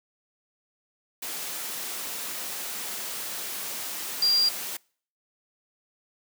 sine tone in noise, 4769 Hz, D8, 26 cents sharp, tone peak -19 dBFS, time 4.22-4.49 s, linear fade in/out 5 ms, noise white, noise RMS -34 dBFS, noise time 1.22-4.77 s, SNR +12 dB, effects noise-tail reverb RT60 0.5 s tail -26 dB re dry + high-pass 200 Hz 12 dB/octave

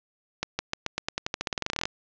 accelerating click train, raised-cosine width 0.2 ms, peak -10 dBFS, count 22, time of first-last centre 0.43-1.855 s, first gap 160 ms, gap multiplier 0.9, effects resampled to 16000 Hz + 8-bit

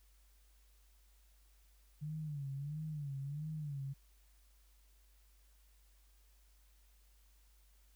sine tone with vibrato, 146.1 Hz, D3, 9 cents flat, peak -39 dBFS, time 2.01-3.94 s, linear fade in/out 20 ms, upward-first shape sine, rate 1.5 Hz, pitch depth 120 cents each way, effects added 50 Hz sine -64 dBFS peak until 7.95 s + white hiss -73 dBFS RMS until 7.95 s

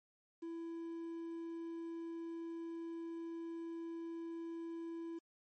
triangle tone with quantisation, 332.8 Hz, E4, 17 cents sharp, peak -40 dBFS, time 0.42-5.19 s, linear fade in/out 10 ms, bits 11, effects MP3 32 kbps

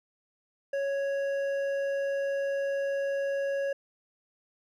triangle tone with hard clipping, 554.4 Hz, C#5, in tune, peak -29 dBFS, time 0.73-3.73 s, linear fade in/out 5 ms, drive 11 dB, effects none

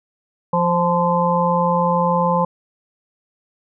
harmonic tone with a mistuned harmonic, 174.4 Hz, F3, 2 cents flat, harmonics 1 / 3 / 5 / 6, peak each -20 / -20 / -20 / -20 dBFS, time 0.53-2.45 s, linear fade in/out 5 ms, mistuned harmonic 6, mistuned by -26 cents, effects none

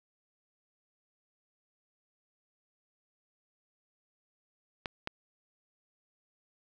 clicks, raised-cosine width 0.3 ms, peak -18 dBFS, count 2, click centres 4.858 / 5.074 s, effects none

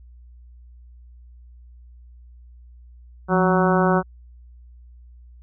harmonic tone with a mistuned harmonic, 186.1 Hz, F#3, 10 cents sharp, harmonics 1 / 2 / 3 / 4 / 5 / 6 / 7 / 8, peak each -19 / -22 / -24 / -25 / -26 / -27 / -27 / -28 dBFS, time 3.28-4.03 s, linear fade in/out 50 ms, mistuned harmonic 1, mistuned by -100 cents, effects added 60 Hz sine -43 dBFS peak until 5.42 s

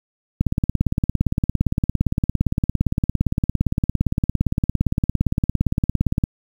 click train, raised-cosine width 5 ms, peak -5 dBFS, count 103, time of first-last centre 0.41-6.239 s, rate 17.5 Hz, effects 7-bit

